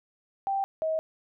sine tone pair in turn, 784 / 635.7 Hz, G5 / D#5, 0 / +37 cents, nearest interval major third, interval 363 cents, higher first, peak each -25 dBFS, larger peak neither, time 0.47-0.64 / 0.82-0.99 s, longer neither, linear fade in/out 0 ms, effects none

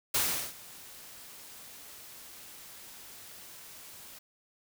white noise with ADSR envelope, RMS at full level -27 dBFS, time 0.14-4.19 s, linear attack 8 ms, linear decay 380 ms, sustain -22 dB, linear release 9 ms, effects none

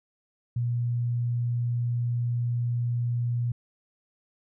sine tone, 120 Hz, B2, 49 cents flat, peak -24 dBFS, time 0.56-3.52 s, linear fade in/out 5 ms, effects none

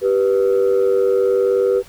sine tone pair together, 390 / 489.4 Hz, G4 / B4, -9 / -16 cents, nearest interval major third, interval 393 cents, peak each -14 dBFS, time 0.01-1.83 s, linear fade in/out 50 ms, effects tanh soft clip ceiling -9 dBFS + pink hiss -45 dBFS RMS until 1.88 s

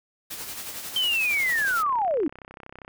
white noise with tremolo, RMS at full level -34 dBFS, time 0.3-1.83 s, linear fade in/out 10 ms, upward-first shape sine, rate 11 Hz, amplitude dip 45%
sine linear sweep, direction down, 3136 to 262.3 Hz, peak -21 dBFS, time 0.96-2.28 s, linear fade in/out 2 ms
click train, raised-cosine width 0.5 ms, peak -27 dBFS, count 52, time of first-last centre 1.31-2.879 s, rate 32.5 Hz
effects none

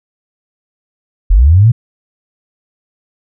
sine linear sweep, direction up, 38 to 123.47 Hz, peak -3 dBFS, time 1.3-1.72 s, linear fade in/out 10 ms, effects none

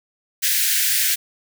white high-pass noise, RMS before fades -19 dBFS, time 0.42-1.16 s, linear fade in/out 20 ms, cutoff 1500 Hz, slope 96 dB/octave, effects none

